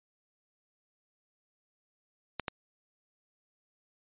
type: clicks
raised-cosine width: 0.3 ms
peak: -16 dBFS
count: 2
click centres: 2.397 / 2.482 s
effects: resampled to 8000 Hz